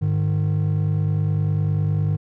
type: tone pair together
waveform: triangle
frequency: 102.7 / 152.51 Hz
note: G#2 / D#3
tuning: -19 / -34 cents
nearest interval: perfect fifth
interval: 685 cents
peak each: -18 dBFS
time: 0.01-2.17 s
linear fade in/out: 20 ms
effects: tanh soft clip ceiling -11 dBFS